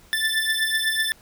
25% pulse beating tone pair, 1760 / 1768 Hz, A6 / A6, 0 / +8 cents, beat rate 8 Hz, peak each -20 dBFS, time 0.13-1.12 s, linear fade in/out 0 ms, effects pink hiss -53 dBFS RMS until 1.21 s

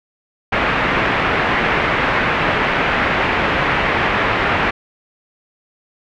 white low-pass noise, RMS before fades -17 dBFS, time 0.52-4.71 s, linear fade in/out 10 ms, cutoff 2300 Hz, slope 24 dB/octave, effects none

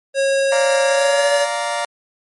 square tone with pitch glide, 546 to 571.8 Hz, C#5 to D5, -26 to -46 cents, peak -15 dBFS, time 0.14-1.47 s, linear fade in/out 50 ms, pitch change +80 cents, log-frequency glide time 0.85-1.31 s
sawtooth chord, Bb major, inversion first, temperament just, 582.7 / 699.2 / 932.3 Hz, D5 / F5 / Bb5, -14 / +2 / 0 cents, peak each -20 dBFS, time 0.52-1.85 s, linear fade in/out 2 ms
effects MP3 48 kbps

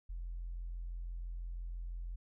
sine tone, 43 Hz, F1, 26 cents flat, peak -38 dBFS, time 0.09-2.16 s, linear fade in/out 10 ms, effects tanh soft clip ceiling -35 dBFS

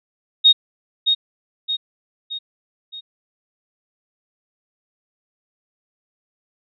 sine tone with echo, 3729 Hz, A#7, in tune, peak -7 dBFS, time 0.44-0.53 s, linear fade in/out 20 ms, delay 620 ms, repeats 4, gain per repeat -6 dB, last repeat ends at 3.01 s, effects none

